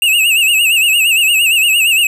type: tone with vibrato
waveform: square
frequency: 2707 Hz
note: E7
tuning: 45 cents sharp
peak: -9 dBFS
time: 0.02-2.07 s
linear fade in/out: 2 ms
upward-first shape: sine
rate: 8.7 Hz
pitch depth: 110 cents each way
effects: none